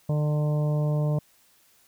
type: harmonic tone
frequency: 150 Hz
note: D3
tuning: 37 cents sharp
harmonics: 1 / 2 / 3 / 4 / 5 / 6 / 7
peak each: -22 / -38 / -36 / -33 / -46 / -45 / -46 dBFS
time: 0.09-1.19 s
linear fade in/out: 5 ms
effects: white hiss -61 dBFS RMS until 1.87 s